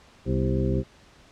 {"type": "harmonic tone with a mistuned harmonic", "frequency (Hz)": 65.41, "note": "C2", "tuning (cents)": 0, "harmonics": [1, 2, 3, 4, 5, 6, 8], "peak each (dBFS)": [-27, -26, -30, -32, -32, -30, -34], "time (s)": [0.25, 0.84], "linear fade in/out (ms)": 50, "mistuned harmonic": 4, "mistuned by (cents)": -82, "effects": ["pink hiss -54 dBFS RMS until 1.31 s", "low-pass 6000 Hz 12 dB/octave"]}